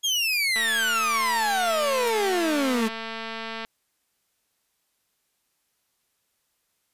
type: exponential sweep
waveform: 30% pulse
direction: down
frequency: 3322 to 214.6 Hz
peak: -19 dBFS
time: 0.03-2.89 s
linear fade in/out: 20 ms
type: click train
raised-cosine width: 0.3 ms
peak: -18 dBFS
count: 696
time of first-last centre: 0.56-3.649 s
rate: 225 Hz
type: noise with exponential decay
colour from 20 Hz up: violet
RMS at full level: -28 dBFS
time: 2.07-2.15 s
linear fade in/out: 5 ms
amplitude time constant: 16 ms
effects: white hiss -73 dBFS RMS until 6.93 s + resampled to 32000 Hz